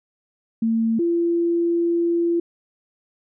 sine tone pair in turn, 226.1 / 340.6 Hz, A3 / F4, +47 / -43 cents, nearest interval perfect fifth, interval 710 cents, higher second, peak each -17 dBFS, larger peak neither, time 0.62-0.99 / 0.99-2.4 s, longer second, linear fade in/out 5 ms, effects none

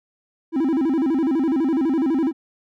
triangle tone with vibrato, 293.7 Hz, D4, in tune, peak -15 dBFS, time 0.52-2.33 s, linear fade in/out 50 ms, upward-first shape square, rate 12 Hz, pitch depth 190 cents each way, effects none

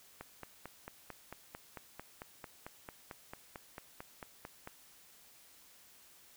click train, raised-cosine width 0.5 ms, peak -29 dBFS, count 21, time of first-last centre 0.21-4.674 s, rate 4.48 Hz, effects white hiss -61 dBFS RMS until 6.36 s

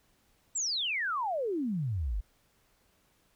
sine exponential sweep, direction down, 7902 to 43.65 Hz, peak -29 dBFS, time 0.55-2.21 s, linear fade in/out 10 ms, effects pink hiss -69 dBFS RMS until 3.35 s

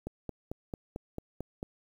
click train, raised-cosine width 2 ms, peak -23 dBFS, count 8, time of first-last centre 0.07-1.629 s, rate 4.49 Hz, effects 9-bit

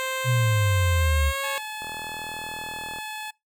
10% pulse tone with pitch glide, 523.3 to 549 Hz, C5 to C#5, 0 to -17 cents, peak -18 dBFS, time 0-1.58 s, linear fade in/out 0 ms, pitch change +83 cents, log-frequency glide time 0.95-1.41 s
sine exponential sweep, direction down, 127.5 to 69.3 Hz, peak -19 dBFS, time 0.24-1.33 s, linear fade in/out 50 ms
15% pulse tone, 859 Hz, A5, 42 cents flat, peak -26 dBFS, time 1.43-3.31 s, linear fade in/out 10 ms
click train, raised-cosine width 1 ms, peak -26 dBFS, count 48, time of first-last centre 1.82-2.986 s, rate 40.3 Hz
effects noise-tail reverb RT60 0.2 s tail -23 dB re dry

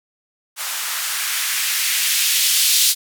violet noise with band-pass filter sweep, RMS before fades -19 dBFS, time 0.56-2.95 s, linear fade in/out 50 ms, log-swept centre 1000 to 3800 Hz, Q 1.3, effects none

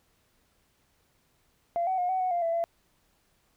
sine tone with pitch steps, 687 / 753 / 717 / 751 / 738 / 696 / 667 / 676 Hz, F5 / F#5 / F5 / F#5 / F#5 / F5 / E5 / E5, -29 / +30 / +45 / +26 / -5 / -6 / +20 / +43 cents, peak -24 dBFS, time 1.76-2.64 s, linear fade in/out 0 ms, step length 110 ms, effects tanh soft clip ceiling -20 dBFS + pink hiss -69 dBFS RMS until 3.56 s

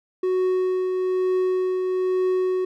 triangle tone with tremolo, 370 Hz, F#4, in tune, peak -16 dBFS, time 0.23-2.65 s, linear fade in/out 5 ms, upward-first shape triangle, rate 1.1 Hz, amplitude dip 35%, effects none

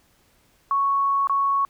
sine tone with dropouts, 1108.7 Hz, C#6, in tune, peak -18 dBFS, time 0.71-1.65 s, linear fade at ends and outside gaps 1 ms, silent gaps 1.272-1.296 s, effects pink hiss -61 dBFS RMS until 1.69 s

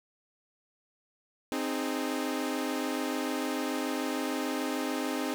sawtooth chord, Ab major, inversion first, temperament equal with one note detuned, 261.6 / 308.4 / 415.3 Hz, C4 / Eb4 / Ab4, 0 / -15 / 0 cents, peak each -29 / -30 / -34 dBFS, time 1.52-5.34 s, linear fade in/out 0 ms, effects none

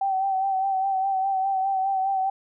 sine tone with vibrato, 771 Hz, G5, 29 cents flat, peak -21 dBFS, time 0.01-2.3 s, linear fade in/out 5 ms, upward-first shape sine, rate 4.9 Hz, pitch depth 36 cents each way, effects none

